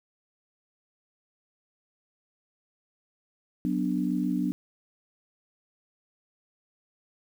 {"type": "chord", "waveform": "sine", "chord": "B minor", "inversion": "second", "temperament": "equal", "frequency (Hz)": [185, 246.9, 293.7], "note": ["F#3", "B3", "D4"], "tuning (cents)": [0, 0, 0], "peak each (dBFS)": -29, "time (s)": [3.65, 4.52], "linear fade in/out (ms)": 0, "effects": ["9-bit"]}